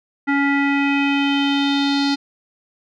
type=tone with low-pass filter sweep; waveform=square; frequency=280.6 Hz; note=C#4; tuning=21 cents sharp; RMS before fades=-18 dBFS; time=0.27-2.16 s; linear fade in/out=20 ms; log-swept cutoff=1800 to 4500 Hz; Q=4.5; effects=none